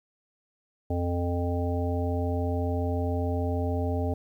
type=harmonic tone; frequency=87.31 Hz; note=F2; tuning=in tune; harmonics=1 / 3 / 5 / 7 / 9; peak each=-27 / -32 / -34 / -35 / -37 dBFS; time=0.9-4.14 s; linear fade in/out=5 ms; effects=10-bit